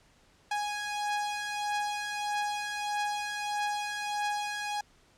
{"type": "beating tone pair", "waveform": "sawtooth", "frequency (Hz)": [828, 829.6], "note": ["G#5", "G#5"], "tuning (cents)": [-5, -2], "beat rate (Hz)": 1.6, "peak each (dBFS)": [-33, -28], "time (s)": [0.51, 4.81], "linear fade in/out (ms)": 5, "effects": ["pink hiss -63 dBFS RMS until 5.17 s", "low-pass 8000 Hz 12 dB/octave"]}